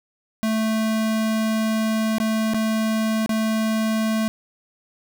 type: tone with dropouts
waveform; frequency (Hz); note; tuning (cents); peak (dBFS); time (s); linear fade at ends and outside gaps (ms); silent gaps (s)
square; 220; A3; 0; -20; 0.43-4.28; 0; 2.183-2.201 / 2.536-2.544 / 3.261-3.293
effects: none